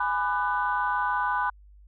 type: chord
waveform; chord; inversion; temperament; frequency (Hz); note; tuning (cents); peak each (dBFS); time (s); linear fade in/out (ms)
sine; G# half-diminished seventh; none; just; 830.6 / 996.7 / 1196.1 / 1495.1; G#5 / B5 / D6 / F#6; 0 / +16 / +31 / +18; -30 / -26 / -32 / -29; 0-1.5; 5
effects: tanh soft clip ceiling -14 dBFS + added 50 Hz sine -49 dBFS peak until 1.87 s